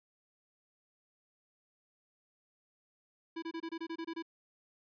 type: tone bursts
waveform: square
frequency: 329.6 Hz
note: E4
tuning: in tune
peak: -38 dBFS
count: 10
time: 3.36-4.225 s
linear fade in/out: 10 ms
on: 64 ms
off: 25 ms
effects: resampled to 11025 Hz